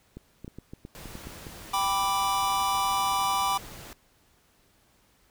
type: clicks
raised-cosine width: 3 ms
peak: -27 dBFS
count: 10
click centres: 0.17 / 0.446 / 0.479 / 0.586 / 0.735 / 0.851 / 1.057 / 1.154 / 1.271 / 1.468 s
type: noise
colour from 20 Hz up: pink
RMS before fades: -44 dBFS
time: 0.95-3.93 s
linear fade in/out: 0 ms
type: chord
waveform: square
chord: G major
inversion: none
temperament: equal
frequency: 784 / 987.8 / 1174.7 Hz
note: G5 / B5 / D6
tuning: 0 / 0 / 0 cents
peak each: -30 / -29 / -29 dBFS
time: 1.73-3.58 s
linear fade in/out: 10 ms
effects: pink hiss -64 dBFS RMS until 5.3 s